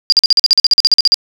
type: tone bursts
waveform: sine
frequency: 4818 Hz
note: D8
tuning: 43 cents sharp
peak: -4 dBFS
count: 16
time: 0.1-1.143 s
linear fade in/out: 0 ms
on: 23 ms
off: 45 ms
effects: none